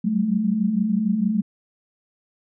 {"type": "tone cluster", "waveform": "sine", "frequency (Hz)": [186.8, 193.4, 217.8], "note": ["F#3", "G3", "A3"], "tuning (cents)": [17, -23, -17], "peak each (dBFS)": [-26, -25, -20], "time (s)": [0.04, 1.42], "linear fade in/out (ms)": 10, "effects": []}